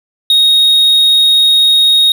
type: tone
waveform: triangle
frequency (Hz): 3744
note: A#7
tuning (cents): +7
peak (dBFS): -4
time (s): 0.3-2.12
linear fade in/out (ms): 2
effects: none